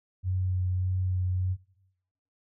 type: tone with vibrato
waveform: sine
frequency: 92.1 Hz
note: F#2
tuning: 7 cents flat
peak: -25 dBFS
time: 0.23-1.57 s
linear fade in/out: 50 ms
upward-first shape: sine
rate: 1.7 Hz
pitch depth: 13 cents each way
effects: noise-tail reverb RT60 0.8 s tail -19 dB re dry